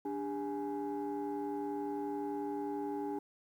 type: tone cluster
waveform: sine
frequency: 291.9 / 403.3 / 835 Hz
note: D4 / G4 / G#5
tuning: -10 / +49 / +9 cents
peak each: -37 / -38 / -40 dBFS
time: 0.05-3.19 s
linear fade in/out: 5 ms
effects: tanh soft clip ceiling -30 dBFS + 11-bit